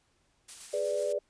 blue noise with tremolo, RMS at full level -42 dBFS, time 0.48-1.13 s, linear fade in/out 10 ms, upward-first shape square, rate 8.1 Hz, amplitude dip 25%
sine chord, G# diminished, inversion none, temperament equal, 415.3 / 493.9 / 587.3 Hz, G#4 / B4 / D5, 0 / 0 / 0 cents, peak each -34 / -34 / -30 dBFS, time 0.73-1.19 s, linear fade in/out 10 ms
effects pink hiss -71 dBFS RMS until 1.29 s + resampled to 22050 Hz

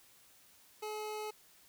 25% pulse tone, 426.7 Hz, G#4, 47 cents sharp, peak -35 dBFS, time 0.82-1.31 s, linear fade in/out 10 ms, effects white hiss -63 dBFS RMS until 1.68 s

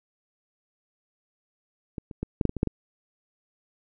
clicks, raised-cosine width 3 ms, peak -20 / -26 / -16 / -10 / -7 / -17 / -18 / -8 / -13 dBFS, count 9, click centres 1.982 / 2.112 / 2.23 / 2.412 / 2.453 / 2.494 / 2.567 / 2.631 / 2.673 s, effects none

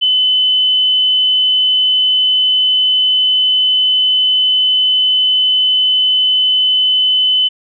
sine tone, 3024 Hz, F#7, 37 cents sharp, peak -9 dBFS, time 0.01-7.49 s, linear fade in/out 20 ms, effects none

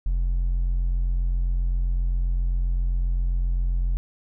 triangle tone with hard clipping, 43.79 Hz, F1, 5 cents sharp, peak -19 dBFS, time 0.06-3.97 s, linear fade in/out 0 ms, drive 1 dB, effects none

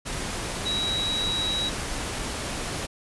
sine tone in noise, 3868 Hz, B7, 37 cents flat, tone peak -25 dBFS, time 0.65-1.7 s, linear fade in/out 20 ms, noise pink, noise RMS -31 dBFS, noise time 0.05-2.87 s, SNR +3 dB, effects resampled to 24000 Hz

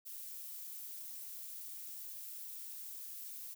violet noise with amplitude modulation, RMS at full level -45 dBFS, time 0.05-3.55 s, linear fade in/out 20 ms, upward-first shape sine, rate 277 Hz, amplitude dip 45%, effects none

